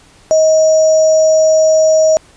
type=tone with sample-and-hold; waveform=sine; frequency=631 Hz; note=D#5; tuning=24 cents sharp; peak=-6 dBFS; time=0.31-2.17 s; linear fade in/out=0 ms; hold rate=6300 Hz; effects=pink hiss -45 dBFS RMS until 2.36 s + resampled to 22050 Hz